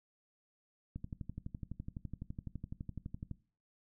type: click train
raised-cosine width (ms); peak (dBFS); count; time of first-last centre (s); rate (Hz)
5; -29; 29; 0.96-3.313; 11.9
effects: noise-tail reverb RT60 0.4 s tail -19 dB re dry